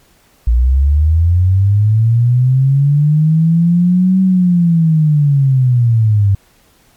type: linear two-way sweep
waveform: sine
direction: up then down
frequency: 56.6 to 190 to 96.9 Hz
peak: -7 dBFS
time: 0.47-6.35 s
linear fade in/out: 5 ms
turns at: 4.21 s
effects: pink hiss -51 dBFS RMS until 6.96 s + MP3 96 kbps